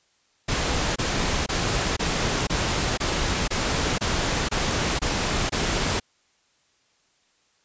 pink noise bursts, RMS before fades -24 dBFS, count 11, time 0.48-6 s, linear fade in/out 10 ms, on 480 ms, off 24 ms, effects white hiss -65 dBFS RMS until 7.64 s + resampled to 16000 Hz

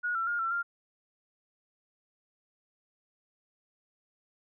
sine tone with pitch steps, 1449 / 1348 / 1418 / 1346 / 1395 Hz, F#6 / E6 / F6 / E6 / F6, -37 / +38 / +26 / +36 / -2 cents, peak -28 dBFS, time 0.03-0.63 s, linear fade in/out 20 ms, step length 120 ms, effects none

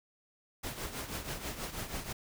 pink noise with tremolo, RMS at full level -37 dBFS, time 0.63-2.13 s, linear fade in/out 10 ms, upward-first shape triangle, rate 6.2 Hz, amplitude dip 70%, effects none

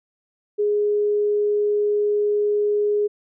sine tone, 415.3 Hz, G#4, in tune, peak -17 dBFS, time 0.58-3.08 s, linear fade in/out 20 ms, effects none

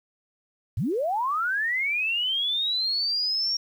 sine linear sweep, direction up, 76.8 to 5588 Hz, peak -23 dBFS, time 0.77-3.57 s, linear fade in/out 5 ms, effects 9-bit

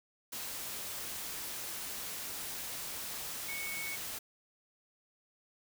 sine tone in noise, 2217 Hz, C#7, in tune, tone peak -39 dBFS, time 3.48-3.96 s, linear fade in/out 10 ms, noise white, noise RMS -41 dBFS, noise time 0.32-4.19 s, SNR -1 dB, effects none

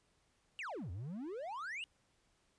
triangle exponential two-way sweep, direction down then up, 2964 to 80.9 to 2964 Hz, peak -39 dBFS, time 0.59-1.84 s, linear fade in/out 0 ms, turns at 0.91 s, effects pink hiss -75 dBFS RMS until 2.58 s + resampled to 22050 Hz

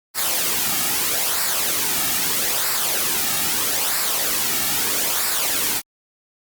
white noise with flanger, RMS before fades -21 dBFS, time 0.14-5.82 s, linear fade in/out 50 ms, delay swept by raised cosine 0.31 to 2.01 ms, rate 0.78 Hz, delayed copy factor -0.55, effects Opus 48 kbps

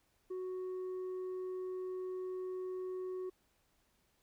sine tone with tanh clipping, 370 Hz, F#4, in tune, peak -39 dBFS, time 0.3-3.3 s, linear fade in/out 10 ms, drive 3 dB, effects pink hiss -75 dBFS RMS until 4.22 s

